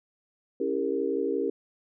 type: chord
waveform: sine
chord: C# diminished seventh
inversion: none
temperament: equal with one note detuned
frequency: 277.2 / 329.6 / 401.2 / 466.2 Hz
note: C#4 / E4 / G4 / Bb4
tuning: 0 / 0 / +40 / 0 cents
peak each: -32 / -33 / -29 / -30 dBFS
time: 0.6-1.5 s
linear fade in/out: 5 ms
effects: none